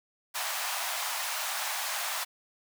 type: high-pass noise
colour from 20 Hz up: pink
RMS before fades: -33 dBFS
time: 0.34-2.25 s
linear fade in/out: 20 ms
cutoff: 670 Hz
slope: 48 dB/octave
effects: none